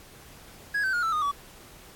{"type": "tone with pitch steps", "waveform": "triangle", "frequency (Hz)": [1661.2, 1541, 1429.5, 1326.1, 1230.2, 1141.2], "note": ["G#6", "G6", "F6", "E6", "D#6", "C#6"], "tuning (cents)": [0, -30, 40, 10, -20, 50], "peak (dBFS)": -22, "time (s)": [0.74, 1.316], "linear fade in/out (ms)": 10, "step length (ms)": 96, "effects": ["pink hiss -50 dBFS RMS until 1.95 s", "AAC 64 kbps"]}